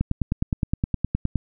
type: click train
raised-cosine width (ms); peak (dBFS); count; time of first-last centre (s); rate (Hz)
5; -9; 14; 0.01-1.357; 9.65
effects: none